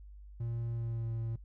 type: tone with pitch glide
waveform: triangle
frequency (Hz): 116.54 to 114.01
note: A#2 to A#2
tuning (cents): 0 to -38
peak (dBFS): -32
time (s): 0.4-1.36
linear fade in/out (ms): 5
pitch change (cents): -38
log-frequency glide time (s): 0.7-1.11
effects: noise-tail reverb RT60 0.1 s tail -19 dB re dry + added 50 Hz sine -48 dBFS peak until 1.44 s